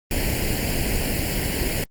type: noise with comb filter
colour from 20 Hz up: pink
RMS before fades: -23 dBFS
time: 0.11-1.84 s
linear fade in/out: 2 ms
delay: 0.41 ms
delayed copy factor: +0.85
effects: Opus 32 kbps